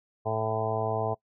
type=harmonic tone with a mistuned harmonic; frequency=110 Hz; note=A2; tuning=in tune; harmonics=1 / 2 / 3 / 4 / 5 / 6 / 7 / 8 / 9; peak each=-33 / -41 / -43 / -32 / -38 / -31 / -33 / -38 / -38 dBFS; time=0.25-1.15 s; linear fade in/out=20 ms; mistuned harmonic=9; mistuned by=+30 cents; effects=noise-tail reverb RT60 0.1 s tail -23 dB re dry